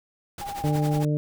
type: noise with tremolo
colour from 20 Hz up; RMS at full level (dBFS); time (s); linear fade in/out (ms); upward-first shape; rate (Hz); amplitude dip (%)
pink; -35; 0.38-1.05; 2; triangle; 11; 90
type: tone with vibrato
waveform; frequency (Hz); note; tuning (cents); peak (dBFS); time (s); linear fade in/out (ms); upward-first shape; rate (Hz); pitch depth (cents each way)
sine; 806; G5; +48; -31; 0.41-1.03; 5; sine; 17; 34
type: harmonic tone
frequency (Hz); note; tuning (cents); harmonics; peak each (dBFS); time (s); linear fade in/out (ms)
149.5; D3; +31; 1 / 2 / 3 / 4; -22 / -28 / -32 / -34; 0.64-1.17; 0
effects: none